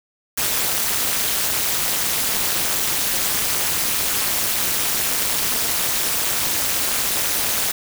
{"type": "noise with amplitude modulation", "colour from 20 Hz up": "white", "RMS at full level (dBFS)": -17, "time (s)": [0.37, 7.72], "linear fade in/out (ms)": 10, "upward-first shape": "sine", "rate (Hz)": 216, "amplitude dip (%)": 90, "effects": []}